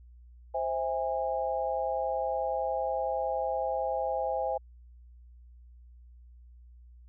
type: chord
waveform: sine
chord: C augmented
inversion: none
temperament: just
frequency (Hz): 523.3 / 654.1 / 817.6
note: C5 / E5 / G#5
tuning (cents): 0 / -14 / -27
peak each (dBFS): -32 / -33 / -32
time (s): 0.54-4.58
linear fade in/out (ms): 10
effects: added 60 Hz sine -50 dBFS peak until 7.08 s